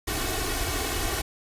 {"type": "noise with comb filter", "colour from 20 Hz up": "pink", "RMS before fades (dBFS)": -28, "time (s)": [0.07, 1.22], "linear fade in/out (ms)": 10, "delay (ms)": 2.7, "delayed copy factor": 0.75, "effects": ["resampled to 32000 Hz"]}